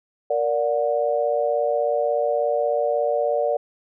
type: chord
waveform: sine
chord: Bb augmented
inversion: none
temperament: just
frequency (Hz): 466.2 / 582.7 / 728.4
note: Bb4 / D5 / F#5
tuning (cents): 0 / -14 / -27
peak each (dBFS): -24 / -21 / -26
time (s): 0.3-3.57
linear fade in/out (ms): 5
effects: none